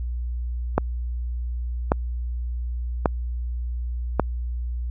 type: click train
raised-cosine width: 1 ms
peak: -3 dBFS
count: 4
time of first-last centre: 0.78-4.197 s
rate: 0.878 Hz
effects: added 60 Hz sine -25 dBFS peak until 4.9 s